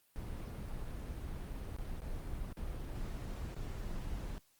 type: noise with dropouts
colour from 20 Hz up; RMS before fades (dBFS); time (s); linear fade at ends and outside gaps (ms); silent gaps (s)
brown; -41; 0.16-4.38; 0; 1.764-1.786 / 2.004-2.019 / 2.528-2.57 / 3.545-3.565
effects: white hiss -71 dBFS RMS until 4.59 s + Opus 32 kbps